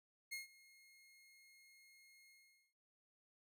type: tone with ADSR envelope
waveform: sawtooth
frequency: 2149 Hz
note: C7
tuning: 46 cents sharp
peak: -39 dBFS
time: 0.31-2.74 s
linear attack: 19 ms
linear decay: 140 ms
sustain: -22 dB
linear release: 440 ms
effects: none